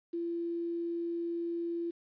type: tone with quantisation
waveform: sine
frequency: 339.7 Hz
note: F4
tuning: 48 cents flat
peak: -32 dBFS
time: 0.13-1.91 s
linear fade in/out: 10 ms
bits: 10
effects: resampled to 11025 Hz